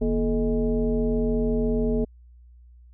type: tone with frequency modulation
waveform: sine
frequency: 237 Hz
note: A#3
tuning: 29 cents sharp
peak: -20 dBFS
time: 0.01-2.05 s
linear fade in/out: 10 ms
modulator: 194 Hz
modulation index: 1.3
effects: added 60 Hz sine -47 dBFS peak until 2.93 s